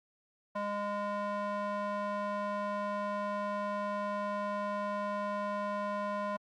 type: tone with band-pass filter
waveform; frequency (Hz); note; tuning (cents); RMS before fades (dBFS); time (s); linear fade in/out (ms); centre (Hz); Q
square; 205; G#3; -22; -35; 0.55-6.37; 10; 880; 2.2
effects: Opus 48 kbps